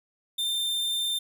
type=tone; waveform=45% pulse; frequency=3591 Hz; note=A7; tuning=35 cents sharp; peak=-26 dBFS; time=0.38-1.19 s; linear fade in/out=10 ms; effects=none